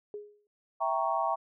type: tone with exponential decay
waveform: sine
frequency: 415.3 Hz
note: G#4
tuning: in tune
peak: -34 dBFS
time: 0.14-0.47 s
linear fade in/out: 1 ms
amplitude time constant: 71 ms
type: chord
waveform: sine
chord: E diminished seventh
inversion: none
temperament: equal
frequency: 659.3 / 784 / 932.3 / 1108.7 Hz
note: E5 / G5 / Bb5 / Db6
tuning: 0 / 0 / 0 / 0 cents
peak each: -32 dBFS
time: 0.8-1.36 s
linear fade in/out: 20 ms
effects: none